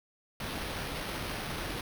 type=noise with sample-and-hold; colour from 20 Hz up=pink; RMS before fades=-37 dBFS; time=0.4-1.81 s; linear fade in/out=2 ms; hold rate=7350 Hz; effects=none